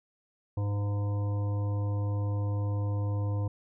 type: harmonic tone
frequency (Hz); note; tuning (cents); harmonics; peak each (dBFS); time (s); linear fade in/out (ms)
102; G#2; -31; 1 / 3 / 5 / 7 / 9 / 10; -27 / -41 / -42 / -50 / -48 / -50; 0.57-3.48; 5
effects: none